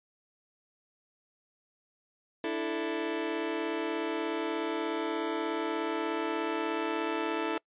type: chord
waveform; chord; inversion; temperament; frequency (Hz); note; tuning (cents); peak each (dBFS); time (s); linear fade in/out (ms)
sawtooth; D suspended second; none; just; 293.7 / 330.4 / 440.5; D4 / E4 / A4; 0 / +4 / +2; -34 / -29 / -30; 2.44-7.58; 2
effects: noise-tail reverb RT60 0.1 s tail -26 dB re dry + resampled to 8000 Hz